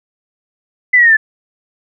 sine exponential sweep, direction down, 2033 to 1725 Hz, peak -5 dBFS, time 0.93-1.17 s, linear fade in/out 10 ms, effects none

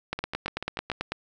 two click trains, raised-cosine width 0.3 ms, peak -12 / -16 dBFS, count 10 / 6, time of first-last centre 0.13-1.12 / 0.19-0.917 s, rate 9.09 / 6.88 Hz, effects none

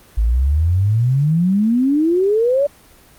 sine exponential sweep, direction up, 51.91 to 586 Hz, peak -12 dBFS, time 0.17-2.67 s, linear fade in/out 10 ms, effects pink hiss -47 dBFS RMS until 3.18 s + Opus 24 kbps

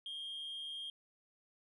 sine tone with amplitude modulation, 3224 Hz, G7, 48 cents sharp, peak -37 dBFS, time 0.06-0.9 s, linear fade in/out 2 ms, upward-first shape sine, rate 201 Hz, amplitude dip 50%, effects tanh soft clip ceiling -39 dBFS

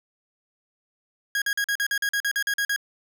40% pulse tone bursts, 1643 Hz, G#6, 19 cents flat, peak -21 dBFS, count 13, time 1.35-2.762 s, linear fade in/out 2 ms, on 68 ms, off 44 ms, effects none

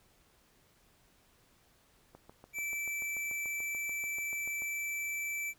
click train, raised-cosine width 1 ms, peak -37 dBFS, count 18, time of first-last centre 2.15-4.621 s, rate 6.88 Hz
square tone, 2323 Hz, D7, 20 cents flat, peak -35 dBFS, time 2.53-5.54 s, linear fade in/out 50 ms
effects pink hiss -67 dBFS RMS until 5.58 s

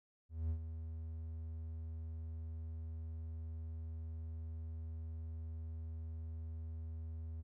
triangle tone with ADSR envelope, 80.5 Hz, E2, 41 cents flat, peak -31 dBFS, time 0.29-7.43 s, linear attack 210 ms, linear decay 81 ms, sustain -9 dB, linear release 29 ms, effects none

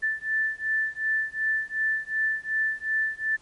sine beating tone pair, 1760 / 1762.7 Hz, A6 / A6, 0 / +3 cents, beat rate 2.7 Hz, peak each -27 dBFS, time 0.02-3.37 s, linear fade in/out 20 ms, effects pink hiss -58 dBFS RMS until 3.41 s + MP3 48 kbps

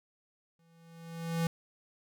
square tone with exponential growth, 166.1 Hz, E3, 13 cents sharp, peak -27 dBFS, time 0.59-1.47 s, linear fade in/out 2 ms, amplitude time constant 190 ms, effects none

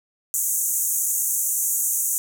pink band-pass noise, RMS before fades -23 dBFS, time 0.34-2.18 s, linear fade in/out 0 ms, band 6300 to 16000 Hz, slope 96 dB/octave, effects none

